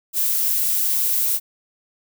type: noise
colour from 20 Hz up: violet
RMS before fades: -20 dBFS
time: 0.13-1.4 s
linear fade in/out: 50 ms
effects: none